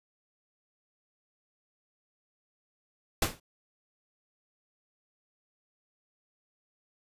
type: noise with exponential decay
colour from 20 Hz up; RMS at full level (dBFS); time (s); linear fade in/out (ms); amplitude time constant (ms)
pink; -22; 3.22-3.4; 5; 37
effects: resampled to 32000 Hz